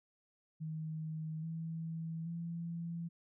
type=tone with pitch steps; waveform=sine; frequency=157.6 / 162.97 / 168.52 Hz; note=D#3 / E3 / E3; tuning=+23 / -19 / +38 cents; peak=-38 dBFS; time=0.6-3.09 s; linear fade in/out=20 ms; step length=830 ms; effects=none